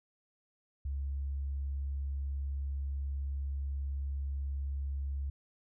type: tone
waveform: sine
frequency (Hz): 69.3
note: C#2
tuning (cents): 0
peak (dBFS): -32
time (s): 0.85-5.3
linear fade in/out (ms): 5
effects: tanh soft clip ceiling -28 dBFS